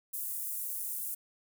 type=high-pass noise; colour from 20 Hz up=pink; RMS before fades=-37 dBFS; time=0.13-1.15 s; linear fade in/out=10 ms; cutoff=10000 Hz; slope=24 dB/octave; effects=none